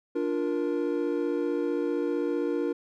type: chord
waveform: triangle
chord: Bb major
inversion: first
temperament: equal with one note detuned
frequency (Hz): 293.7 / 349.2 / 469.9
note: D4 / F4 / Bb4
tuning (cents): 0 / 0 / +14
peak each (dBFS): -28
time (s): 0.15-2.73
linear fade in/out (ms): 10
effects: none